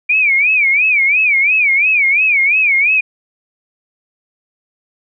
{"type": "tone with vibrato", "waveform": "sine", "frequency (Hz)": 2349, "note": "D7", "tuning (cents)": 0, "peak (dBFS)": -9, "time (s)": [0.09, 3.01], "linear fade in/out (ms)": 10, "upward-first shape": "sine", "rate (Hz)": 2.9, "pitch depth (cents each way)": 170, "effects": []}